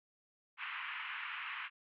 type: band-pass noise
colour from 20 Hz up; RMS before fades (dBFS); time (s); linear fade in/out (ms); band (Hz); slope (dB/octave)
white; -43; 0.57-1.7; 50; 1000 to 2800; 48
effects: none